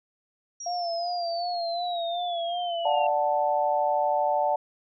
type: exponential sweep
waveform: sine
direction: down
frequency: 5720 to 2739 Hz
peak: -35 dBFS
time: 0.6-3.07 s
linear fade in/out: 5 ms
type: tone with vibrato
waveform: sine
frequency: 693 Hz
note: F5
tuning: 14 cents flat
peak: -27 dBFS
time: 0.66-3.1 s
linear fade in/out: 5 ms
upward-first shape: sine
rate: 2.7 Hz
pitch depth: 45 cents each way
type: chord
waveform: sine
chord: D major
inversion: none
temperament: equal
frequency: 587.3 / 740 / 880 Hz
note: D5 / F#5 / A5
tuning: 0 / 0 / 0 cents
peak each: -26 dBFS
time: 2.85-4.56 s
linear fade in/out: 5 ms
effects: none